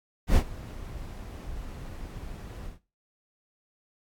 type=noise with ADSR envelope; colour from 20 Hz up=brown; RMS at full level=-18 dBFS; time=0.27-2.79 s; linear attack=89 ms; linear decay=69 ms; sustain=-21 dB; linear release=130 ms; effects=noise-tail reverb RT60 0.3 s tail -17 dB re dry + AAC 64 kbps